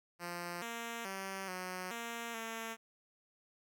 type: tone with pitch steps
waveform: 5% pulse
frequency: 174.1 / 232.5 / 193 / 183.5 / 233 / 225.9 Hz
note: F3 / A#3 / G3 / F#3 / A#3 / A3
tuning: -5 / -4 / -27 / -14 / -1 / +46 cents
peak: -29 dBFS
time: 0.19-2.77 s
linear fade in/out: 50 ms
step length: 430 ms
effects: none